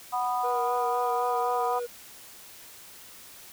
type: harmonic tone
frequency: 246.9 Hz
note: B3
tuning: in tune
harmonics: 3 / 4 / 5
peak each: -28 / -30 / -32 dBFS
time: 0.12-1.8 s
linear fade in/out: 20 ms
type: tone with vibrato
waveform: triangle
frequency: 480 Hz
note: B4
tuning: 49 cents flat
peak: -28 dBFS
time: 0.43-1.87 s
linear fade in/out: 20 ms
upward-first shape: sine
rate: 3.9 Hz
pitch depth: 29 cents each way
effects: white hiss -48 dBFS RMS until 3.52 s